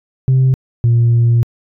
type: tone pair in turn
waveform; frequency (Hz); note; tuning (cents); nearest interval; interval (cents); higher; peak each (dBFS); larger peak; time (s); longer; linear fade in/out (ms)
sine; 130.9 / 117.7; C3 / A#2; +1 / +17; major second; 184; first; -6; neither; 0.28-0.54 / 0.84-1.43; second; 0
effects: tanh soft clip ceiling -6 dBFS